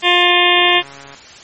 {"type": "harmonic tone", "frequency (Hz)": 353.7, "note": "F4", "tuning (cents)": 22, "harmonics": [1, 2, 3, 5, 6, 7, 8, 9, 10], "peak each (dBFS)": [-18, -18, -18, -18, -18, -18, -18, -18, -18], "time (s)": [0.02, 0.83], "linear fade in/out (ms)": 50}
{"type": "click train", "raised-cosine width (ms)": 0.5, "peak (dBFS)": -23, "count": 81, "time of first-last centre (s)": [0.57, 1.146], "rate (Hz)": 139}
{"effects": ["white hiss -38 dBFS RMS until 1.43 s", "MP3 32 kbps"]}